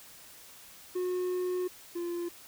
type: tone pair in turn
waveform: triangle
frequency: 362.9 / 346.2 Hz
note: F#4 / F4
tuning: -34 / -15 cents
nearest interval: minor second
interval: 81 cents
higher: first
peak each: -27 / -30 dBFS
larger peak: first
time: 0.95-1.68 / 1.95-2.29 s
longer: first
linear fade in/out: 10 ms
effects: white hiss -52 dBFS RMS until 2.47 s